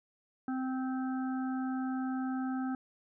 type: harmonic tone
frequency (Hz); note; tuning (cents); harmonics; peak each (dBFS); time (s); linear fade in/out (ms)
260; C4; -11; 1 / 3 / 5 / 6; -32 / -42 / -46 / -48; 0.48-2.75; 2
effects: none